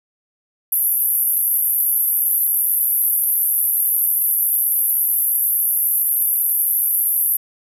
white band-pass noise, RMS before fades -18 dBFS, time 0.72-7.37 s, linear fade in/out 5 ms, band 11000 to 13000 Hz, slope 96 dB/octave, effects none

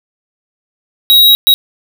square tone bursts at uneven times, 3826 Hz, A#7, 44 cents sharp, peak -4 dBFS, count 2, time 1.1-1.35 / 1.47-1.54 s, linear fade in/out 0 ms, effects none

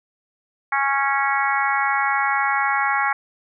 harmonic tone, 276 Hz, C#4, 7 cents flat, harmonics 3 / 4 / 5 / 6 / 7 / 8, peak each -23 / -24 / -25 / -26 / -26 / -27 dBFS, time 0.72-3.13 s, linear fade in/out 5 ms, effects none

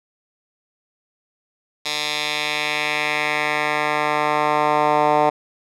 10% pulse tone with band-pass filter sweep, 150 Hz, D3, 37 cents sharp, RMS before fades -20 dBFS, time 1.85-5.3 s, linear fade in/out 10 ms, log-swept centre 4100 to 810 Hz, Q 1.6, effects none

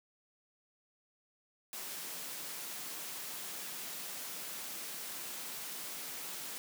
white high-pass noise, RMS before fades -43 dBFS, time 1.73-6.58 s, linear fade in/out 0 ms, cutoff 140 Hz, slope 48 dB/octave, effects none

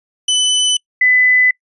sawtooth / sine tone pair in turn, 3003 / 2004 Hz, F#7 / B6, +25 / +25 cents, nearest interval perfect fifth, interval 700 cents, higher first, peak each -8 dBFS, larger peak neither, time 0.28-0.77 / 1.01-1.51 s, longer second, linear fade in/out 5 ms, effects noise-tail reverb RT60 0.1 s tail -25 dB re dry + resampled to 24000 Hz

